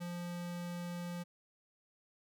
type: tone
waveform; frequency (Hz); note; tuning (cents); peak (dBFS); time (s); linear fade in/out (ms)
square; 174.61; F3; 0; -40; 0-1.24; 20
effects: none